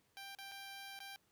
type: tone with dropouts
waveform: 10% pulse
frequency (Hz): 788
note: G5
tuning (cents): +9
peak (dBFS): -40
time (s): 0.17-1.16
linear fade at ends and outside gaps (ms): 0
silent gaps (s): 0.349-0.386 / 0.514-0.518 / 0.99-1.003
effects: pink hiss -75 dBFS RMS until 1.31 s + high-pass 80 Hz 12 dB/octave